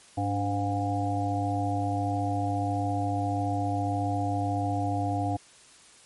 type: harmonic tone with a mistuned harmonic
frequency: 101.6 Hz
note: G#2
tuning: 38 cents flat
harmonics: 1 / 3 / 5 / 7 / 8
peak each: -29 / -31 / -39 / -30 / -36 dBFS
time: 0.17-5.37 s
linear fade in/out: 10 ms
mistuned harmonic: 3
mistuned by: -84 cents
effects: white hiss -54 dBFS RMS until 6.05 s + MP3 48 kbps